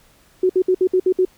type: tone bursts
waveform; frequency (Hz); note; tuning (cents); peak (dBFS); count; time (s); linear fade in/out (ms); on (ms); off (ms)
sine; 370; F#4; 0; -12; 7; 0.43-1.251; 5; 65; 61
effects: pink hiss -54 dBFS RMS until 1.37 s